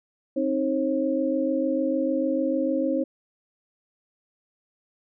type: tone cluster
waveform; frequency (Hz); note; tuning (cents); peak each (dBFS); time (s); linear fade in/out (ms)
sine; 265.3 / 312 / 539; C4 / D#4 / C#5; +24 / +5 / -49; -26; 0.36-3.04; 10
effects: none